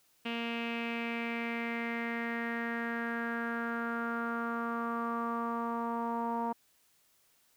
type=tone with low-pass filter sweep; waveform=sawtooth; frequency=233 Hz; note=A#3; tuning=1 cent flat; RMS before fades=-35 dBFS; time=0.25-6.53 s; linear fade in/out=10 ms; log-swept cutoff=2800 to 930 Hz; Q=5.5; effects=white hiss -69 dBFS RMS until 7.56 s